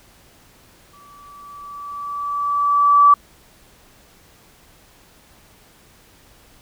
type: tone with exponential growth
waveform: sine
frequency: 1154 Hz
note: D6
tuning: 31 cents flat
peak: -6 dBFS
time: 0.93-3.14 s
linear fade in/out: 5 ms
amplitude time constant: 480 ms
effects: pink hiss -51 dBFS RMS until 6.61 s